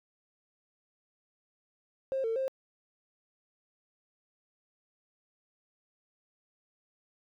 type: tone with pitch steps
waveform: triangle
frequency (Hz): 533 / 451.8 / 530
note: C5 / A4 / C5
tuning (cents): +32 / +46 / +22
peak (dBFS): -25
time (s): 2.12-2.48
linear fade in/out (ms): 0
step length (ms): 120
effects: tanh soft clip ceiling -26 dBFS